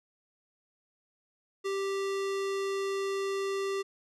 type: tone with low-pass filter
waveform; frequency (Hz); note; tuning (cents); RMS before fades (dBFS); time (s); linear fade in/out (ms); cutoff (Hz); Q
square; 392; G4; 0; -32; 1.64-3.83; 20; 7900; 0.7
effects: none